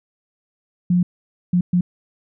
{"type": "tone bursts at uneven times", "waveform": "sine", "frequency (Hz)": 177.8, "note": "F3", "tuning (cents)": 31, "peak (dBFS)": -13, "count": 3, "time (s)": [[0.9, 1.03], [1.53, 1.61], [1.73, 1.81]], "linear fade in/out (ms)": 5, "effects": []}